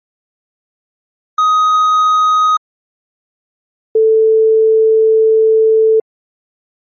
triangle / sine tone pair in turn, 1254 / 441.3 Hz, D#6 / A4, +13 / +5 cents, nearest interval octave + tritone, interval 1808 cents, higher first, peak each -6 dBFS, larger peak neither, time 1.38-2.57 / 3.95-6 s, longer second, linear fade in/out 5 ms, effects MP3 32 kbps

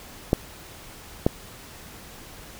clicks, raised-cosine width 2 ms, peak -4 dBFS, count 2, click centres 0.331 / 1.265 s, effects pink hiss -44 dBFS RMS until 2.59 s

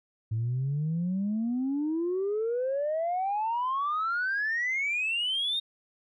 sine exponential sweep, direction up, 107.8 to 3729 Hz, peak -25 dBFS, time 0.31-5.6 s, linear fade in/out 10 ms, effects tanh soft clip ceiling -23 dBFS

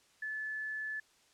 sine tone, 1733 Hz, A6, 27 cents flat, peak -36 dBFS, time 0.22-1 s, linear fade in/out 5 ms, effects white hiss -67 dBFS RMS until 1.33 s + low-pass 8000 Hz 12 dB/octave

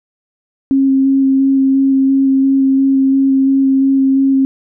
sine tone with vibrato, 269.5 Hz, C#4, 49 cents flat, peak -8 dBFS, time 0.71-4.45 s, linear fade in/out 0 ms, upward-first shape square, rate 2.9 Hz, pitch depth 9 cents each way, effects none

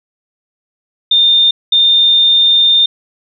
sine tone bursts at uneven times, 3621 Hz, A7, 49 cents sharp, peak -6 dBFS, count 2, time 1.11-1.51 / 1.72-2.86 s, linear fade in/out 5 ms, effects none

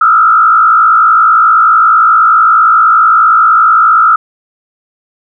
sine tone with frequency modulation, 1318.5 Hz, E6, in tune, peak -3 dBFS, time 0.01-4.16 s, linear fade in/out 5 ms, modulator 55.4 Hz, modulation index 1.3, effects none

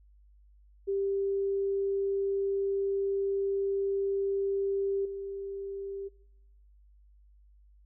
sine tone with level steps, 394 Hz, G4, 9 cents sharp, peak -27 / -35 dBFS, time 0.87-6.09 s, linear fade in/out 20 ms, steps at 5.05 s, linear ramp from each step 5 ms, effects noise-tail reverb RT60 0.8 s tail -22 dB re dry + added 50 Hz sine -56 dBFS peak until 7.85 s

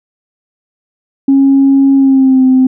sine tone with pitch glide, 273.2 to 259.2 Hz, C#4 to C4, -25 to -16 cents, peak -3 dBFS, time 1.28-2.67 s, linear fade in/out 5 ms, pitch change -91 cents, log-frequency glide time 1.95-2.44 s, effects tanh soft clip ceiling 0 dBFS

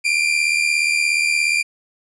40% pulse tone pair together, 2349 / 2426 Hz, D7 / D#7, 0 / -44 cents, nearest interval minor second, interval 56 cents, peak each -18 dBFS, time 0.04-1.63 s, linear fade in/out 20 ms, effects resampled to 22050 Hz

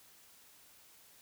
silence, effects white hiss -61 dBFS RMS until 1.21 s

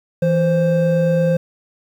triangle tone pair together, 164.81 / 523.2 Hz, E3 / C5, 0 / 0 cents, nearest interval octave + minor sixth, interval 2000 cents, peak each -14 dBFS, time 0.22-1.37 s, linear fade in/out 5 ms, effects 8-bit

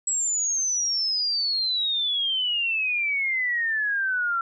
sine exponential sweep, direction down, 7800 to 1349 Hz, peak -22 dBFS, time 0.07-4.41 s, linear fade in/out 2 ms, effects none

